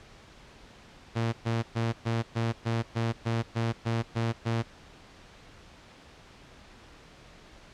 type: tone bursts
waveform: sawtooth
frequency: 114.8 Hz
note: A#2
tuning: 26 cents flat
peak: -22 dBFS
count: 12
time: 1.15-4.63 s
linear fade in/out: 20 ms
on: 180 ms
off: 120 ms
effects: pink hiss -52 dBFS RMS until 7.73 s + low-pass 5000 Hz 12 dB/octave